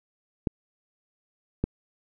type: clicks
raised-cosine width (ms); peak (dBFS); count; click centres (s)
3; -11; 2; 0.472 / 1.64
effects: none